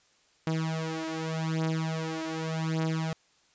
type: beating tone pair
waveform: sawtooth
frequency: 160 / 160.85 Hz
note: D#3 / E3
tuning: +49 / -42 cents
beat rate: 0.85 Hz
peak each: -28 dBFS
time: 0.47-3.13 s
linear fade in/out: 2 ms
effects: white hiss -65 dBFS RMS until 3.54 s + resampled to 16000 Hz